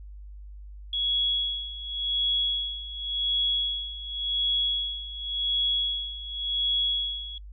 sine tone with tremolo, 3346 Hz, G#7, 12 cents sharp, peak -22 dBFS, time 0.93-7.38 s, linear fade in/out 2 ms, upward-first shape sine, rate 0.9 Hz, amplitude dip 80%, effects noise-tail reverb RT60 0.1 s tail -26 dB re dry + added 50 Hz sine -40 dBFS peak until 7.52 s

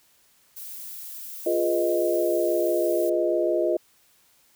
violet noise, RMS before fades -38 dBFS, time 0.56-3.1 s, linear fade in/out 10 ms
sine chord, F half-diminished seventh, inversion none, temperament equal, 349.2 / 415.3 / 493.9 / 622.3 Hz, F4 / Ab4 / Cb5 / Eb5, 0 / 0 / 0 / 0 cents, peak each -24 / -30 / -29 / -24 dBFS, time 1.46-3.77 s, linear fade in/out 5 ms
effects white hiss -61 dBFS RMS until 4.55 s

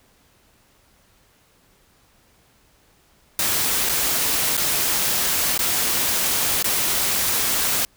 white noise with dropouts, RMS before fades -21 dBFS, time 3.39-7.85 s, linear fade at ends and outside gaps 1 ms, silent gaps 3.89-3.894 / 4.569-4.576 / 5.577-5.591 / 6.626-6.643 s, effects pink hiss -58 dBFS RMS until 7.96 s

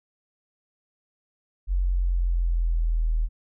sine linear sweep, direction down, 45.86 to 39.39 Hz, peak -20 dBFS, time 1.67-3.29 s, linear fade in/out 50 ms, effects none

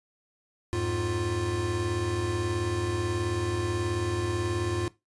square tone cluster, 86.6 / 105.1 / 350.8 Hz, F2 / G#2 / F4, -14 / +21 / +8 cents, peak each -35 / -32 / -30 dBFS, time 0.73-4.88 s, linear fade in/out 0 ms, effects noise-tail reverb RT60 0.2 s tail -18 dB re dry + resampled to 24000 Hz

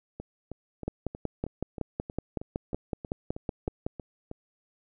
two click trains, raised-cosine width 2 ms, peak -24 / -16 dBFS, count 14 / 17, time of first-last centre 0.2-4.314 / 0.88-3.865 s, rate 3.16 / 5.36 Hz, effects none

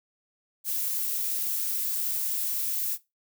violet noise, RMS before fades -29 dBFS, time 0.64-2.98 s, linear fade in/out 50 ms, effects noise-tail reverb RT60 0.2 s tail -17 dB re dry

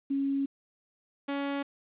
sine / sawtooth tone pair in turn, 275.7 / 280.7 Hz, C#4 / C#4, -9 / +22 cents, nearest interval unison, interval 31 cents, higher second, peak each -26 dBFS, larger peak neither, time 0.1-0.46 / 1.28-1.63 s, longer first, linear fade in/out 10 ms, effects resampled to 8000 Hz + 10-bit

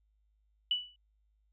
sine tone with exponential decay, 2960 Hz, F#7, in tune, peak -24 dBFS, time 0.71-0.96 s, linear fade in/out 2 ms, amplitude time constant 53 ms, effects added 52 Hz sine -69 dBFS peak until 1.52 s

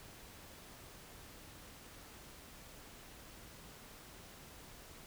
silence, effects pink hiss -55 dBFS RMS until 5.06 s

